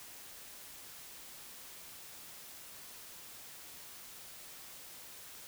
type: silence
effects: white hiss -51 dBFS RMS until 5.47 s